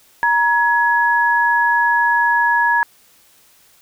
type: tone pair together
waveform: sine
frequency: 944 / 1681.5 Hz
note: A#5 / G#6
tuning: +22 / +21 cents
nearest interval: minor seventh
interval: 999 cents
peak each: -15 dBFS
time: 0.23-2.83 s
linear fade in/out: 0 ms
effects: white hiss -52 dBFS RMS until 3.81 s